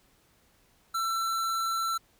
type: tone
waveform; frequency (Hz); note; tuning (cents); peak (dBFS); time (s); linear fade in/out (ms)
square; 1341; E6; +29; -28; 0.94-1.98; 10
effects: pink hiss -65 dBFS RMS until 2.19 s